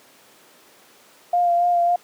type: tone with vibrato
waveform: sine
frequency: 698.5 Hz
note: F5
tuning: in tune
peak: -15 dBFS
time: 1.33-1.96 s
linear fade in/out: 5 ms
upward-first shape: sine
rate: 3.6 Hz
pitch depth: 21 cents each way
effects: pink hiss -51 dBFS RMS until 2.03 s + high-pass 300 Hz 12 dB/octave